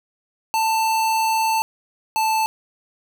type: tone pair in turn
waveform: square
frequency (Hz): 888 / 879.8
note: A5 / A5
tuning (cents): +16 / 0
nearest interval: unison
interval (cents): 16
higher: first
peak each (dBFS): -18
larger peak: neither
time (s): 0.54-1.62 / 2.16-2.46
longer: first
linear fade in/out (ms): 0
effects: none